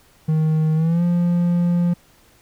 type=tone with pitch glide; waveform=triangle; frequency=156.9 to 174.09 Hz; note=D#3 to F3; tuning=+15 to -5 cents; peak=-13 dBFS; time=0.28-1.94 s; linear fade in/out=10 ms; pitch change=+180 cents; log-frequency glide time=0.75-1.03 s; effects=pink hiss -54 dBFS RMS until 2.41 s